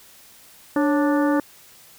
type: harmonic tone with a mistuned harmonic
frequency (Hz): 293.7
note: D4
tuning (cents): 0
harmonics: 1 / 2 / 3 / 4 / 5 / 6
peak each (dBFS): -18 / -24 / -28 / -30 / -32 / -34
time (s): 0.76-1.4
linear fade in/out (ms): 2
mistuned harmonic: 2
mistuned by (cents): -100
effects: white hiss -49 dBFS RMS until 1.98 s